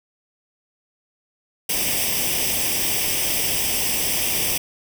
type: noise with comb filter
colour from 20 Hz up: white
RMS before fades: -22 dBFS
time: 1.69-4.58 s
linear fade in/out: 5 ms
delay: 0.36 ms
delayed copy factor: +0.75
effects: none